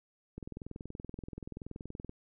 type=click train; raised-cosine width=3 ms; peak=-29 dBFS; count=37; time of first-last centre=0.38-2.094 s; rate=21 Hz; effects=none